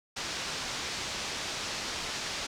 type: low-pass noise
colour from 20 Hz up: white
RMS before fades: -36 dBFS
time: 0.16-2.47 s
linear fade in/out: 10 ms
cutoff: 6100 Hz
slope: 24 dB/octave
effects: none